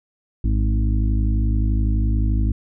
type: harmonic tone with a mistuned harmonic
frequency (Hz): 53.2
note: G#1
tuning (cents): +42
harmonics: 1 / 2 / 4 / 5 / 6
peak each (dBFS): -17 / -23 / -29 / -31 / -33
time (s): 0.44-2.52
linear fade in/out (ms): 5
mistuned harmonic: 1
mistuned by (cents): +50
effects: none